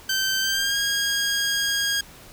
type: tone with pitch glide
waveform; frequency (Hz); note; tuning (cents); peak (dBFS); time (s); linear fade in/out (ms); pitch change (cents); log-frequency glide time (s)
15% pulse; 1550 to 1629.9; G6 to G#6; -20 to -33; -15; 0.09-2.01; 5; +87; 0.41-0.78
effects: pink hiss -46 dBFS RMS until 2.32 s